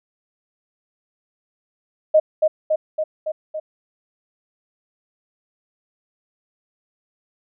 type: tone with echo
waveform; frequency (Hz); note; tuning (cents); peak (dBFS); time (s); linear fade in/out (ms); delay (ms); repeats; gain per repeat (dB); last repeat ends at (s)
sine; 622.3; D#5; 0; -9; 2.14-2.2; 10; 280; 5; -3; 3.6
effects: none